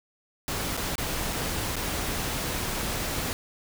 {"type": "noise with dropouts", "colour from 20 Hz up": "pink", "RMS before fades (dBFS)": -30, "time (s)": [0.48, 3.33], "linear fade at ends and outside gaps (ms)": 0, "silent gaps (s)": [[0.768, 0.775], [0.955, 0.981], [1.326, 1.329], [1.757, 1.766]], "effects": []}